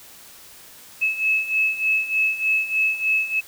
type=beating tone pair; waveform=sine; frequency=2591 / 2594.3 Hz; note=E7 / E7; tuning=-30 / -28 cents; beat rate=3.3 Hz; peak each=-24 / -20 dBFS; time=1.01-3.41 s; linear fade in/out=20 ms; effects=white hiss -45 dBFS RMS until 3.47 s